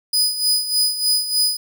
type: tone with tremolo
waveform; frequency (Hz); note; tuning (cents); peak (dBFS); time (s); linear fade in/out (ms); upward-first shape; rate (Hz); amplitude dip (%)
sawtooth; 4978; D#8; 0; -11; 0.13-1.57; 5; sine; 3.3; 70
effects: none